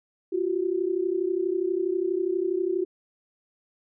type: tone pair together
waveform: sine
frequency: 347.8 / 380.1 Hz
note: F4 / F#4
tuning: -7 / +47 cents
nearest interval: major second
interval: 154 cents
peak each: -26 dBFS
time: 0.32-2.85 s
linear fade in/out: 10 ms
effects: none